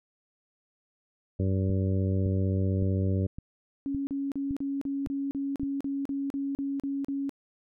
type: harmonic tone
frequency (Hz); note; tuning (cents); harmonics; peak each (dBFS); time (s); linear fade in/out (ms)
95.6; G2; -43; 1 / 2 / 3 / 4 / 5 / 6; -25 / -31 / -35 / -37 / -39 / -41; 1.39-3.27; 10
type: click train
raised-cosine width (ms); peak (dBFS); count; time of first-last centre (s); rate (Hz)
5; -25; 8; 1.7-5.633; 1.78
type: tone bursts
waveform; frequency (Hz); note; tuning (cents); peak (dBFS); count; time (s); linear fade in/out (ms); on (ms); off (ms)
sine; 277.2; C#4; 0; -28; 14; 3.86-7.294; 0; 210; 38
effects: none